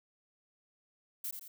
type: noise with echo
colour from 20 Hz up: violet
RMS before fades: -38 dBFS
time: 1.24-1.31 s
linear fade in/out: 5 ms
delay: 85 ms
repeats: 2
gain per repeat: -6 dB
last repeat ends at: 1.48 s
effects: none